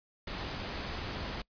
pink noise, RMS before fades -38 dBFS, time 0.27-1.42 s, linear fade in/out 5 ms, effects noise-tail reverb RT60 0.1 s tail -24 dB re dry + resampled to 11025 Hz

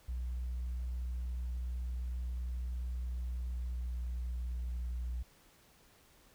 sine tone with pitch glide, 61.4 to 60.45 Hz, B1 to B1, -9 to -36 cents, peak -33 dBFS, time 0.08-5.23 s, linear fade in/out 10 ms, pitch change -27 cents, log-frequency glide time 3.01-4.98 s, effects tanh soft clip ceiling -33 dBFS + pink hiss -64 dBFS RMS until 6.34 s

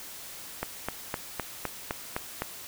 click train, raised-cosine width 0.5 ms, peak -14 dBFS, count 8, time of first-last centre 0.63-2.42 s, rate 3.91 Hz, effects white hiss -43 dBFS RMS until 2.67 s

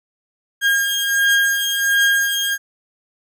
35% pulse beating tone pair, 1618 / 1619.4 Hz, G#6 / G#6, -46 / -44 cents, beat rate 1.4 Hz, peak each -18 / -15 dBFS, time 0.61-2.58 s, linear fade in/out 50 ms, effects none

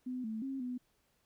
sine tone with pitch steps, 252.9 / 220 / 268.9 / 249 Hz, B3 / A3 / C4 / B3, +41 / 0 / +47 / +14 cents, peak -36 dBFS, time 0.06-0.78 s, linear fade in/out 10 ms, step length 180 ms, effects pink hiss -75 dBFS RMS until 1.25 s

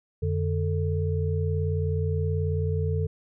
sine tone cluster, 89.7 / 148.4 / 442.8 Hz, F2 / D3 / A4, +47 / +18 / +11 cents, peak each -25 / -29 / -31 dBFS, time 0.22-3.07 s, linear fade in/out 10 ms, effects none

